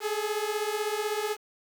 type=beating tone pair; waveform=sawtooth; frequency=415.3 / 431.3 Hz; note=G#4 / A4; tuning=0 / -35 cents; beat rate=16 Hz; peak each=-27 dBFS; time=0-1.37 s; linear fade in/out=50 ms; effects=8-bit